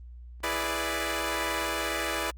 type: chord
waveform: 10% pulse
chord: E dominant seventh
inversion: none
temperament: equal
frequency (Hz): 329.6 / 415.3 / 493.9 / 587.3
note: E4 / G#4 / B4 / D5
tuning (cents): 0 / 0 / 0 / 0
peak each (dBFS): -25 / -27 / -27 / -25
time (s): 0.43-2.31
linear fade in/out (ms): 10
effects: added 60 Hz sine -42 dBFS peak until 2.37 s + Opus 32 kbps